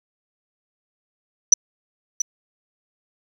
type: tone with echo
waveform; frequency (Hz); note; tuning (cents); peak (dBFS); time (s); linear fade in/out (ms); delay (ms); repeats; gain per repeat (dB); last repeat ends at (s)
sine; 5940; F#8; +6; -6; 1.52-1.54; 5; 680; 1; -11; 2.22
effects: 7-bit